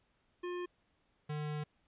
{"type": "tone pair in turn", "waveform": "square", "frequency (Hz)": [355.4, 150.29], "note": ["F4", "D3"], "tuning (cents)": [30, 40], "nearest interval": "octave + minor third", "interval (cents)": 1490, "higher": "first", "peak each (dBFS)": [-38, -37], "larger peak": "second", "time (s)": [[0.43, 0.66], [1.29, 1.64]], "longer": "second", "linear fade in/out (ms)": 10, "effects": ["pink hiss -75 dBFS RMS until 1.87 s", "resampled to 8000 Hz"]}